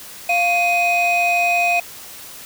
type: tone pair together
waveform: triangle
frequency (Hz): 698.5 / 2504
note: F5 / D#7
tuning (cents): 0 / +10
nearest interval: octave + minor seventh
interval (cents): 2210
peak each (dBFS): -14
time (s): 0.29-1.8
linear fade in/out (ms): 5
effects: tanh soft clip ceiling -10 dBFS + white hiss -37 dBFS RMS until 2.45 s